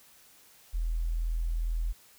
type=tone; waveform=sine; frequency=41.2 Hz; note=E1; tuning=in tune; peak=-27 dBFS; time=0.73-1.93 s; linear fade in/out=20 ms; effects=white hiss -58 dBFS RMS until 2.18 s